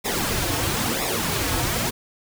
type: noise with flanger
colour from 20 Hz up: pink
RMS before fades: -24 dBFS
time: 0.04-1.91 s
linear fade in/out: 20 ms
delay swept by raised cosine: 0.65 to 5.15 ms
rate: 1 Hz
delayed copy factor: -0.75
effects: none